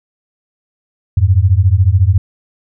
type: beating tone pair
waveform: sine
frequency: 87.31 / 101.31 Hz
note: F2 / G#2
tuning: 0 / -42 cents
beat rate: 14 Hz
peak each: -10 dBFS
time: 1.17-2.18 s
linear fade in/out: 5 ms
effects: none